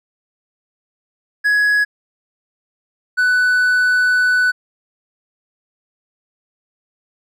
triangle tone pair in turn, 1675 / 1492.3 Hz, G#6 / F#6, +14 / +14 cents, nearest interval major second, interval 200 cents, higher first, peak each -10 dBFS, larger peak neither, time 1.44-1.85 / 3.17-4.52 s, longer second, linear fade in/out 20 ms, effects none

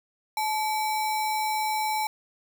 sine tone with sample-and-hold, 863 Hz, A5, 34 cents flat, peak -24 dBFS, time 0.37-2.07 s, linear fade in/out 2 ms, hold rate 3150 Hz, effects none

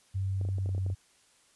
sine tone with pitch glide, 96.2 to 94.66 Hz, G2 to F#2, -32 to +40 cents, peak -28 dBFS, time 0.14-0.95 s, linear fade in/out 20 ms, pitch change -28 cents, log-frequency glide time 0.57-0.79 s
clicks, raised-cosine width 2 ms, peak -30 dBFS, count 10, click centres 0.413 / 0.451 / 0.488 / 0.584 / 0.66 / 0.691 / 0.749 / 0.78 / 0.864 / 0.901 s
effects white hiss -64 dBFS RMS until 1.55 s + resampled to 24000 Hz

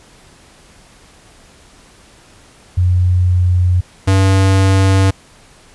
sine / square tone pair in turn, 89.9 / 96.15 Hz, F#2 / G2, -49 / -33 cents, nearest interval minor second, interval 116 cents, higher second, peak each -9 dBFS, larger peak neither, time 2.77-3.81 / 4.07-5.11 s, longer neither, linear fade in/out 10 ms, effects pink hiss -45 dBFS RMS until 5.74 s + resampled to 24000 Hz

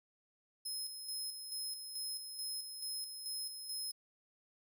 25% pulse tone with tremolo, 5140 Hz, E8, 45 cents flat, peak -34 dBFS, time 0.65-3.92 s, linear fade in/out 10 ms, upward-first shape square, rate 2.3 Hz, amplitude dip 50%, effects none

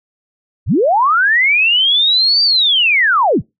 sine linear two-way sweep, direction up then down, 50 to 4699 to 50 Hz, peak -9 dBFS, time 0.66-3.42 s, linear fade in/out 50 ms, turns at 2.43 s, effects noise-tail reverb RT60 0.2 s tail -25 dB re dry

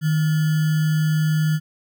sine tone with sample-and-hold, 155.56 Hz, D#3, in tune, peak -16 dBFS, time 0.01-1.6 s, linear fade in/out 50 ms, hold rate 1575 Hz, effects none

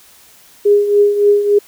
sine tone with tremolo, 410 Hz, G#4, 22 cents flat, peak -5 dBFS, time 0.65-1.59 s, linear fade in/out 10 ms, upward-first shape triangle, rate 3.5 Hz, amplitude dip 70%, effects white hiss -45 dBFS RMS until 1.67 s

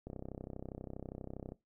click train, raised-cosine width 2 ms, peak -30 dBFS, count 48, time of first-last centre 0.07-1.521 s, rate 32.4 Hz, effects noise-tail reverb RT60 0.2 s tail -19 dB re dry

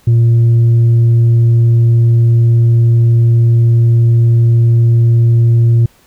sine tone with tanh clipping, 116.54 Hz, A#2, in tune, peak -6 dBFS, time 0.07-5.86 s, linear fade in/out 5 ms, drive 2 dB, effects pink hiss -49 dBFS RMS until 6.06 s

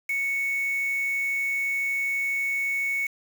sine tone with quantisation, 2217 Hz, C#7, in tune, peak -24 dBFS, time 0.09-3.07 s, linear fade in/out 5 ms, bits 6, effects none

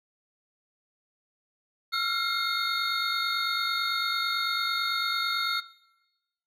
triangle tone cluster, 1352 / 1401 / 2128 / 3698 / 4361 Hz, E6 / F6 / C7 / A#7 / C#8, +43 / +5 / +29 / -15 / -29 cents, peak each -29 / -32 / -33 / -31 / -30 dBFS, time 1.92-5.61 s, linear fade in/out 20 ms, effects noise-tail reverb RT60 1.0 s tail -19 dB re dry

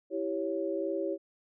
sine chord, C# diminished, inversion first, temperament equal, 329.6 / 392 / 554.4 Hz, E4 / G4 / C#5, 0 / 0 / 0 cents, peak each -34 dBFS, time 0.1-1.18 s, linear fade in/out 50 ms, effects none

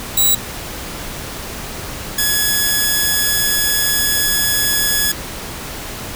5% pulse tone pair in turn, 3888 / 1691.4 Hz, B7 / G#6, -28 / +31 cents, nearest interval octave + major second, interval 1441 cents, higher first, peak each -3 dBFS, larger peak neither, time 0.17-0.35 / 2.18-5.12 s, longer second, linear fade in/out 5 ms, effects pink hiss -28 dBFS RMS until 6.15 s

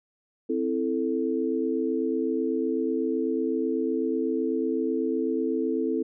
sine chord, A minor, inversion first, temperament equal, 261.6 / 329.6 / 440 Hz, C4 / E4 / A4, 0 / 0 / 0 cents, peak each -28 dBFS, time 0.49-6.03 s, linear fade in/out 10 ms, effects none

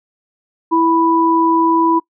sine tone pair together, 329.6 / 987.8 Hz, E4 / B5, 0 / 0 cents, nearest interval octave + perfect fifth, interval 1900 cents, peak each -13 dBFS, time 0.71-2 s, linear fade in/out 20 ms, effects noise-tail reverb RT60 0.1 s tail -23 dB re dry

